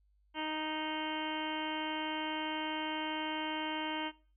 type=harmonic tone; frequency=310.8 Hz; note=D#4; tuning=2 cents flat; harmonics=1 / 2 / 3 / 4 / 5 / 6 / 7 / 8 / 9 / 10; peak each=-40 / -45 / -39 / -50 / -46 / -50 / -45 / -52 / -45 / -44 dBFS; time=0.34-4.12 s; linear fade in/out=50 ms; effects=noise-tail reverb RT60 0.4 s tail -21 dB re dry + added 50 Hz sine -67 dBFS peak until 4.36 s